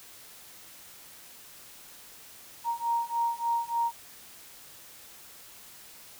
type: beating tone pair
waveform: sine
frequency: 932 / 935.4 Hz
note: A#5 / A#5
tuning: -1 / +6 cents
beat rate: 3.4 Hz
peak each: -30 / -29 dBFS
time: 2.64-3.92 s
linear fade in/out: 50 ms
effects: white hiss -50 dBFS RMS until 6.19 s